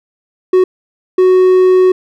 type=tone bursts at uneven times; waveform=triangle; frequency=370.1 Hz; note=F#4; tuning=in tune; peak=-3 dBFS; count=2; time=0.53-0.64 / 1.18-1.92 s; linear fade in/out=5 ms; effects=none